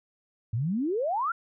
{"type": "exponential sweep", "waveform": "sine", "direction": "up", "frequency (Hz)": [103.83, 1430], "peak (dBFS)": -25, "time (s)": [0.53, 1.32], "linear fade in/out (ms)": 5, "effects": []}